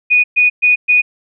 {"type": "tone bursts", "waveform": "sine", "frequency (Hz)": 2471, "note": "D#7", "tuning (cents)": -13, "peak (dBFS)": -7, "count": 4, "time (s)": [0.1, 1.02], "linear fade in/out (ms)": 20, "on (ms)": 140, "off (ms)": 120, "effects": []}